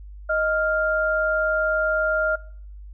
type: tone pair together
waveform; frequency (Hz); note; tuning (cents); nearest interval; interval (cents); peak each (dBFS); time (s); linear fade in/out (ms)
sine; 625.6 / 1398; D#5 / F6; +9 / +1; octave + major second; 1392; -22; 0.29-2.36; 10
effects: noise-tail reverb RT60 0.6 s tail -23 dB re dry + added 50 Hz sine -37 dBFS peak until 2.93 s